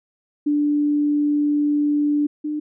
sine tone pair in turn, 293.7 / 300.6 Hz, D4 / D4, 0 / +40 cents, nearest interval unison, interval 40 cents, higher second, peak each -16 / -22 dBFS, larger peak first, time 0.46-2.27 / 2.44-2.6 s, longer first, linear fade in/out 10 ms, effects none

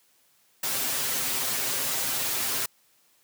white noise with comb filter, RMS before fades -28 dBFS, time 0.63-2.66 s, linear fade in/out 5 ms, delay 7.6 ms, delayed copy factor +0.9, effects white hiss -64 dBFS RMS until 3.23 s + high-pass 100 Hz 12 dB/octave

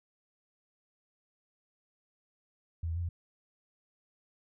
sine tone with pitch steps, 83.1 / 82 / 86.9 / 85.3 Hz, E2 / E2 / F2 / F2, +15 / -9 / -8 / -40 cents, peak -31 dBFS, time 2.83-3.09 s, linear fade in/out 5 ms, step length 65 ms, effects none

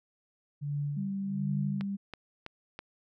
sine tone with tremolo, 144.5 Hz, D3, 28 cents flat, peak -29 dBFS, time 0.61-1.85 s, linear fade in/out 20 ms, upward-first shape sine, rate 1.3 Hz, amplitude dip 95%
sine tone with pitch glide, 196 to 198.28 Hz, G3 to G3, 0 to +20 cents, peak -31 dBFS, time 0.96-1.97 s, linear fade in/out 20 ms, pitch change +20 cents, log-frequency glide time 1.46-1.86 s
click train, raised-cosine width 0.3 ms, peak -24 dBFS, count 4, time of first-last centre 1.81-2.79 s, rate 3.06 Hz
effects none

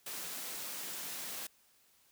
white high-pass noise, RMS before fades -42 dBFS, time 0.06-1.47 s, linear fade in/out 5 ms, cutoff 140 Hz, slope 48 dB/octave, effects white hiss -68 dBFS RMS until 2.11 s

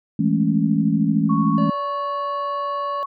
sine chord, A major seventh, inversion second, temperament equal with one note detuned, 164.81 / 206.8 / 220 / 277.2 Hz, E3 / G#3 / A3 / C#4, 0 / -7 / 0 / 0 cents, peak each -21 / -21 / -21 / -22 dBFS, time 0.19-1.7 s, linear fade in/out 5 ms
sine tone, 1108.7 Hz, C#6, in tune, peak -23 dBFS, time 1.29-3.06 s, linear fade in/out 10 ms
harmonic tone, 575 Hz, D5, 37 cents flat, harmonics 1 / 3 / 5 / 7 / 8, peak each -28 / -44 / -45 / -51 / -52 dBFS, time 1.58-3.03 s, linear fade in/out 0 ms
effects none

